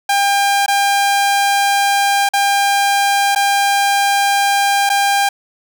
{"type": "tone with dropouts", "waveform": "sawtooth", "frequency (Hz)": 800, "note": "G5", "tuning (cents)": 35, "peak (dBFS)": -8, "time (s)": [0.09, 5.29], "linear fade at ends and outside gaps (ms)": 5, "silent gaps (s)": [[0.662, 0.68], [2.29, 2.335], [3.35, 3.359], [4.893, 4.899]], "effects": []}